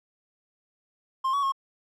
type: tone with pitch steps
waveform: triangle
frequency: 1058 / 1126 / 1085 Hz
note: C6 / C#6 / C#6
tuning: +19 / +27 / -37 cents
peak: -21 dBFS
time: 1.24-1.522 s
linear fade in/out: 10 ms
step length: 94 ms
effects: none